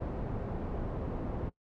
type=low-pass noise; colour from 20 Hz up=pink; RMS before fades=-36 dBFS; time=0-1.5 s; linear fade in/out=20 ms; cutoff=650 Hz; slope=12 dB/octave; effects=noise-tail reverb RT60 0.1 s tail -18 dB re dry